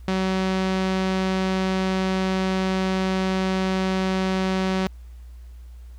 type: tone with low-pass filter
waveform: sawtooth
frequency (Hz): 188.6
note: F#3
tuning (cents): +33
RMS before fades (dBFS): -23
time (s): 0.08-4.87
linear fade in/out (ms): 0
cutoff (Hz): 4700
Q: 0.92
effects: added 60 Hz sine -38 dBFS peak until 5.98 s + pink hiss -61 dBFS RMS until 5.98 s